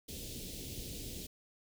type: band-stop noise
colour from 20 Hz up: pink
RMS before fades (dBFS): -44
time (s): 0.08-1.27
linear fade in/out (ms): 10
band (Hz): 460 to 3000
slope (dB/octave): 24
effects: none